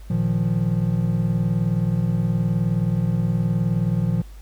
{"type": "chord", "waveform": "triangle", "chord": "Bb suspended fourth", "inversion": "none", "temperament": "equal", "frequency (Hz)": [116.54, 155.56, 174.61], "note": ["Bb2", "Eb3", "F3"], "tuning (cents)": [0, 0, 0], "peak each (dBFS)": [-21, -22, -20], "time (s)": [0.1, 4.22], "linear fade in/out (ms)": 5, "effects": ["added 50 Hz sine -37 dBFS peak until 4.41 s", "pink hiss -53 dBFS RMS until 4.41 s"]}